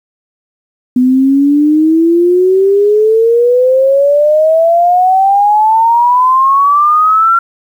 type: exponential sweep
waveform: sine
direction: up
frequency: 248.4 to 1377 Hz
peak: -5 dBFS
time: 0.96-7.39 s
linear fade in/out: 5 ms
effects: 7-bit